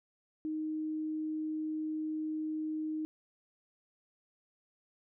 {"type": "tone", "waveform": "sine", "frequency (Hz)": 311.1, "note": "D#4", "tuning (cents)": 0, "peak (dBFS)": -33, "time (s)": [0.45, 3.05], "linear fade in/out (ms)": 0, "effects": []}